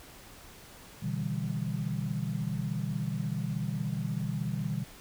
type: chord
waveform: sine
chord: E minor seventh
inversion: second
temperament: just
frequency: 123.61 / 148.33 / 164.81 / 197.78 Hz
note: B2 / D3 / E3 / G3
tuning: +2 / +18 / 0 / +16 cents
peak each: -35 / -35 / -36 / -36 dBFS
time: 1.02-4.84 s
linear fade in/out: 10 ms
effects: pink hiss -51 dBFS RMS until 5 s